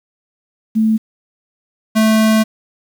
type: tone pair in turn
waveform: sine / square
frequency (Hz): 220 / 219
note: A3 / A3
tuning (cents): 0 / -8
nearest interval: unison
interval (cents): 8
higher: first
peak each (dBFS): -10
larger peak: neither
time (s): 0.75-0.98 / 1.95-2.44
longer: second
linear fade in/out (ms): 20
effects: 7-bit